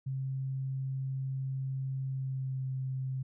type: tone with pitch glide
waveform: sine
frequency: 133.4 to 131.49 Hz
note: C3 to C3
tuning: +34 to +9 cents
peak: -32 dBFS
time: 0.06-3.23 s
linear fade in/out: 10 ms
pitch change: -25 cents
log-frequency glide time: 2.06-2.65 s
effects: none